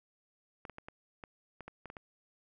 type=clicks; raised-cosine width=0.5 ms; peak=-30 dBFS; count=10; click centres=0.652 / 0.697 / 0.784 / 0.885 / 1.238 / 1.607 / 1.68 / 1.857 / 1.901 / 1.968 s; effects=none